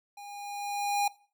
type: tone with level ramp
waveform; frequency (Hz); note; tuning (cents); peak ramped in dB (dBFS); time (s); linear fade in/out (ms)
square; 814; G#5; -35; -44 to -24; 0.17-1.08; 5
effects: noise-tail reverb RT60 0.4 s tail -20 dB re dry

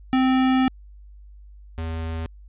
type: tone pair in turn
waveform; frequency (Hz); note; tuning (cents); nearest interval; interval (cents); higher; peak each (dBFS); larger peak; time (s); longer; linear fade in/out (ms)
square; 260 / 81.49; C4 / E2; -11 / -19; octave + minor sixth; 2008; first; -17 / -27; first; 0.13-0.68 / 1.78-2.26; first; 0
effects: added 50 Hz sine -42 dBFS peak until 2.48 s + resampled to 8000 Hz

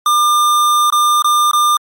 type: tone with dropouts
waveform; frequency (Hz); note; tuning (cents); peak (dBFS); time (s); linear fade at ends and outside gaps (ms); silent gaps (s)
square; 1200; D6; +37; -10; 0.06-1.77; 2; 0.902-0.924 / 1.222-1.244 / 1.513-1.532
effects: MP3 64 kbps

